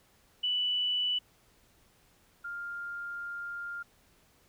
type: tone pair in turn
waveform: sine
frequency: 2969 / 1401.2 Hz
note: F#7 / F6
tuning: +5 / +5 cents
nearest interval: octave + minor second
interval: 1300 cents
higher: first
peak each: -27 / -36 dBFS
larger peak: first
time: 0.43-1.19 / 2.44-3.83 s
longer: second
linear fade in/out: 10 ms
effects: pink hiss -65 dBFS RMS until 4.48 s